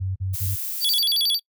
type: tone bursts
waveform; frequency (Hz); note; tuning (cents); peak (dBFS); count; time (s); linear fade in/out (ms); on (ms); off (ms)
sine; 94.7; F#2; +41; -23; 3; 0-0.56; 20; 160; 40
type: noise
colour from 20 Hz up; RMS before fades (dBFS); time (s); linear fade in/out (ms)
violet; -29; 0.33-1.01; 20
type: tone with vibrato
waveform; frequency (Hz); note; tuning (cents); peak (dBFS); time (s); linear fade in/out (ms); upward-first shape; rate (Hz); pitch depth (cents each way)
square; 3951; B7; 0; -19; 0.8-1.4; 50; square; 11; 270
effects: noise-tail reverb RT60 0.1 s tail -25 dB re dry